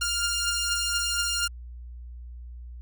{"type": "beating tone pair", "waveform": "10% pulse", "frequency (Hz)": [1402, 1406.2], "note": ["F6", "F6"], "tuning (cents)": [6, 11], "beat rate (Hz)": 4.2, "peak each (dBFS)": [-18, -23], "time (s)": [0.01, 1.48], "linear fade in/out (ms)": 10, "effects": ["added 60 Hz sine -38 dBFS peak until 2.81 s"]}